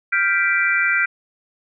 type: chord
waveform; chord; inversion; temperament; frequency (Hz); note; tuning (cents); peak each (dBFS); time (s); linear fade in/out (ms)
sine; G dominant seventh; third; equal; 1396.9 / 1568 / 1975.5 / 2349; F6 / G6 / B6 / D7; 0 / 0 / 0 / 0; -21; 0.12-1.06; 10
effects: none